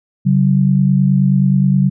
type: tone pair together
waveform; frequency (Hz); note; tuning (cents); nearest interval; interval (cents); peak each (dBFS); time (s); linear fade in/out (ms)
sine; 139.32 / 188.8; C#3 / F#3; +9 / +35; perfect fourth; 526; -12; 0.25-1.9; 20
effects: none